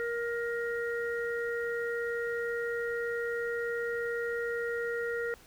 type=harmonic tone; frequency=469.9 Hz; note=A#4; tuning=14 cents sharp; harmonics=1 / 3 / 4; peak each=-32 / -38 / -38 dBFS; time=0-5.34 s; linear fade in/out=0 ms; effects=pink hiss -57 dBFS RMS until 5.46 s